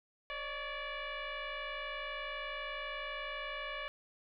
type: tone with frequency modulation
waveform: sine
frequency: 604 Hz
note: D5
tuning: 48 cents sharp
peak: -38 dBFS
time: 0.3-3.88 s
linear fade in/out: 0 ms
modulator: 576 Hz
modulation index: 4.3
effects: none